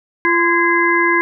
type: harmonic tone with a mistuned harmonic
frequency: 343.1 Hz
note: F4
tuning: 31 cents flat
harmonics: 1 / 3 / 5 / 6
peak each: -17 / -17 / -17 / -17 dBFS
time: 0.25-1.21 s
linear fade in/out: 0 ms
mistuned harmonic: 5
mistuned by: -63 cents
effects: none